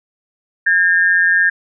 sine tone pair together, 1623.2 / 1800 Hz, G#6 / A6, -40 / +39 cents, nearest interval major second, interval 179 cents, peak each -12 / -14 dBFS, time 0.66-1.5 s, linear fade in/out 10 ms, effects none

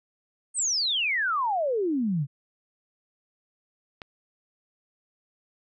sine exponential sweep, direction down, 8870 to 130.81 Hz, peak -23 dBFS, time 0.54-2.27 s, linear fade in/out 50 ms
click, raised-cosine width 0.3 ms, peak -22 dBFS, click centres 4.018 s
effects none

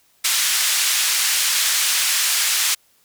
white band-pass noise, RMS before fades -19 dBFS, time 0.24-2.75 s, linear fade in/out 10 ms, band 1600 to 9100 Hz, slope 12 dB/octave, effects white hiss -59 dBFS RMS until 3.04 s

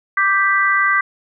sine chord, G major, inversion second, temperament equal, 1174.7 / 1568 / 1975.5 Hz, D6 / G6 / B6, 0 / 0 / 0 cents, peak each -17 dBFS, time 0.17-1.01 s, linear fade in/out 5 ms, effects none

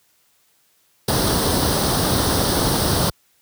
pink noise with comb filter, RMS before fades -18 dBFS, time 1.08-3.1 s, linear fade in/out 5 ms, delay 0.21 ms, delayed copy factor +0.7, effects white hiss -61 dBFS RMS until 3.41 s + high-pass 60 Hz 12 dB/octave

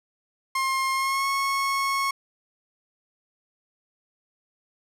30% pulse tone with pitch glide, 1065 to 1096.2 Hz, C6 to C#6, +30 to -20 cents, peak -20 dBFS, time 0.55-2.11 s, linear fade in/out 5 ms, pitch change +50 cents, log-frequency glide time 0.93-1.27 s, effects low-pass 12000 Hz 12 dB/octave

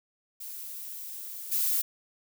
violet noise with level steps, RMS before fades -40 / -27 dBFS, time 0.4-1.82 s, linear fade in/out 10 ms, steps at 1.51 s, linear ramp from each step 20 ms, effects none

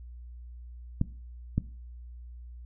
clicks, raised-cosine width 5 ms, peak -12 dBFS, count 2, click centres 1.014 / 1.58 s, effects noise-tail reverb RT60 0.4 s tail -18 dB re dry + added 60 Hz sine -42 dBFS peak until 2.65 s

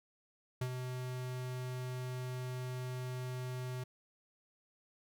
square tone with ADSR envelope, 126.8 Hz, B2, 46 cents sharp, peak -33 dBFS, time 0.61-3.84 s, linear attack 6 ms, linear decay 65 ms, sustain -6 dB, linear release 8 ms, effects none

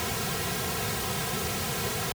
pink noise with comb filter, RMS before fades -30 dBFS, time 0-2.12 s, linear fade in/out 0 ms, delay 3.4 ms, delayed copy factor -0.85, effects high-pass 80 Hz 12 dB/octave

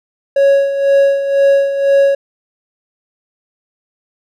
triangle tone with tremolo, 554.4 Hz, C#5, in tune, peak -4 dBFS, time 0.36-2.15 s, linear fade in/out 5 ms, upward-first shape sine, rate 2 Hz, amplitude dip 65%, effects none

